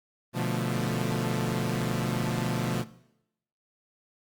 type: chord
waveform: sawtooth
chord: B half-diminished seventh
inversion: none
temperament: equal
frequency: 123.47 / 146.83 / 174.61 / 220 Hz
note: B2 / D3 / F3 / A3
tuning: 0 / 0 / 0 / 0 cents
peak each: -27 / -30 / -28 / -30 dBFS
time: 0.33-2.85 s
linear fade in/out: 50 ms
effects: noise-tail reverb RT60 0.8 s tail -18 dB re dry + Opus 32 kbps